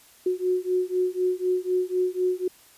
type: beating tone pair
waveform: sine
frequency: 363.8 / 367.8 Hz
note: F#4 / F#4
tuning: -29 / -10 cents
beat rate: 4 Hz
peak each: -25 dBFS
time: 0.26-2.48 s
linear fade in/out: 5 ms
effects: white hiss -54 dBFS RMS until 2.77 s + resampled to 32000 Hz